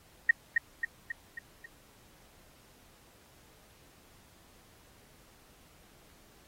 sine tone with echo, 1866 Hz, A#6, 1 cent sharp, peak -16 dBFS, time 0.29-0.31 s, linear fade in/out 5 ms, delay 270 ms, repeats 5, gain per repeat -5 dB, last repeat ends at 1.66 s, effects pink hiss -61 dBFS RMS until 6.47 s + AAC 48 kbps

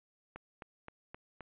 click train, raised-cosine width 0.5 ms, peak -30 dBFS, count 5, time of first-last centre 0.36-1.407 s, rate 3.82 Hz, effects resampled to 8000 Hz

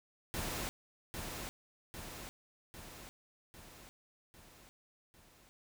pink noise with echo, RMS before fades -39 dBFS, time 0.34-0.69 s, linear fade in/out 0 ms, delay 800 ms, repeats 6, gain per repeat -4 dB, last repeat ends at 5.49 s, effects none

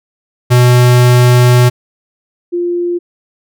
square / sine tone pair in turn, 123.47 / 349.2 Hz, B2 / F4, 0 / 0 cents, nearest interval octave + tritone, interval 1800 cents, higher second, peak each -5 / -12 dBFS, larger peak first, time 0.5-1.7 / 2.52-2.99 s, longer first, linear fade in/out 20 ms, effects none

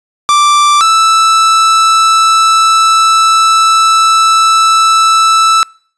45% pulse tone pair in turn, 1174.7 / 1318.6 Hz, D6 / E6, 0 / 0 cents, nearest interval major second, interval 200 cents, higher second, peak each -5 dBFS, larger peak neither, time 0.29-0.81 / 0.81-5.63 s, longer second, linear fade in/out 0 ms, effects noise-tail reverb RT60 0.5 s tail -26 dB re dry + resampled to 22050 Hz

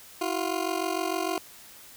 20% pulse ring-modulated tone, 351.2 Hz, F4, 10 cents sharp, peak -19 dBFS, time 0.21-1.38 s, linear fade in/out 2 ms, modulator 23.3 Hz, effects white hiss -49 dBFS RMS until 1.96 s

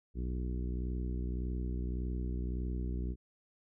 harmonic tone, 61.74 Hz, B1, in tune, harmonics 1 / 2 / 3 / 4 / 5 / 6 / 7, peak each -34 / -44 / -43 / -47 / -47 / -49 / -55 dBFS, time 0.14-3.16 s, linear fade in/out 50 ms, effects none

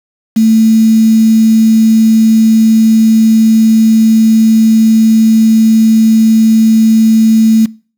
sine tone with quantisation, 221.8 Hz, A3, 14 cents sharp, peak -4 dBFS, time 0.36-7.66 s, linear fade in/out 10 ms, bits 4, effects noise-tail reverb RT60 0.4 s tail -23 dB re dry

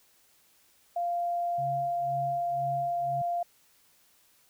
sine tone, 695 Hz, F5, 9 cents flat, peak -27 dBFS, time 0.96-3.43 s, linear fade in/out 5 ms
sine tone with tremolo, 138.59 Hz, C#3, in tune, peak -35 dBFS, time 1.58-3.22 s, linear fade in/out 5 ms, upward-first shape sine, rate 2 Hz, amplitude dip 95%
effects white hiss -64 dBFS RMS until 4.49 s

